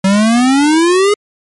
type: exponential sweep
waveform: square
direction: up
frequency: 188.8 to 421.1 Hz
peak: -8 dBFS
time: 0.04-1.14 s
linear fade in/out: 5 ms
effects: MP3 48 kbps